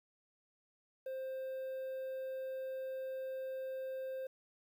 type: tone with quantisation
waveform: triangle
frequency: 525 Hz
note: C5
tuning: 6 cents sharp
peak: -37 dBFS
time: 1.06-4.27 s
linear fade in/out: 5 ms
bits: 11
effects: none